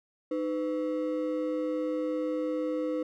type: ring-modulated tone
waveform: triangle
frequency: 405.8 Hz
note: G#4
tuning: 40 cents flat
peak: -23 dBFS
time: 0.31-3.03 s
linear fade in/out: 5 ms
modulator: 97.2 Hz
effects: none